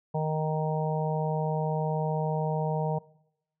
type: harmonic tone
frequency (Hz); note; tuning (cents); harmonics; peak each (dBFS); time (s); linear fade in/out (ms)
155.6; D#3; 0; 1 / 3 / 4 / 5 / 6; -28 / -33 / -34 / -35 / -36; 0.14-2.99; 10
effects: noise-tail reverb RT60 0.8 s tail -22 dB re dry